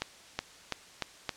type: accelerating click train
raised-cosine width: 0.2 ms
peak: -13 dBFS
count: 5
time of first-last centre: 0.02-1.292 s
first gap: 370 ms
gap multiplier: 0.9
effects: white hiss -53 dBFS RMS until 1.36 s + low-pass 7000 Hz 12 dB/octave